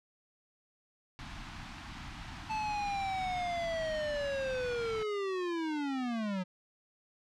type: band-stop noise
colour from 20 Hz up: pink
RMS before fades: -44 dBFS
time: 1.19-5.03 s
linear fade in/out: 0 ms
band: 310 to 710 Hz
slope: 48 dB/octave
type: linear sweep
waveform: square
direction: down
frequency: 879 to 179 Hz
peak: -33 dBFS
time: 2.49-6.44 s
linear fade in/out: 20 ms
effects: low-pass 4000 Hz 12 dB/octave